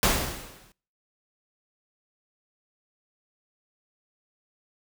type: noise with exponential decay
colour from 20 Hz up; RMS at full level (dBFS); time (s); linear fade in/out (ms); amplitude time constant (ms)
pink; -19; 0.03-0.72; 1; 150
effects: noise-tail reverb RT60 0.5 s tail -25 dB re dry